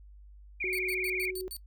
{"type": "tone with vibrato", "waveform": "sine", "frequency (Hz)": 2281, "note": "C#7", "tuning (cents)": 49, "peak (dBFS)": -30, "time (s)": [0.6, 1.31], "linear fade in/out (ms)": 10, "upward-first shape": "sine", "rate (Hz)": 20, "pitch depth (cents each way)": 120}
{"type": "tone", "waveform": "sine", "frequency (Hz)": 371.6, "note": "F#4", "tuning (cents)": 7, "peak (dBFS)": -34, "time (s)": [0.64, 1.48], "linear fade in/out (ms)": 0}
{"type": "tone bursts", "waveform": "5% pulse", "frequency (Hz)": 4494, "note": "C#8", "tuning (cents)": 23, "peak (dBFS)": -31, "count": 6, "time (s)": [0.73, 1.566], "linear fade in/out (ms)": 0, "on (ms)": 56, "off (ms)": 100}
{"effects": ["noise-tail reverb RT60 0.1 s tail -22 dB re dry", "added 50 Hz sine -49 dBFS peak until 1.66 s"]}